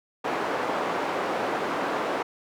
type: band-pass noise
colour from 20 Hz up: white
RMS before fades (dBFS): -28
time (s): 0.24-2.23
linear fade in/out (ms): 10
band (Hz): 300 to 970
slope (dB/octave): 12
effects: none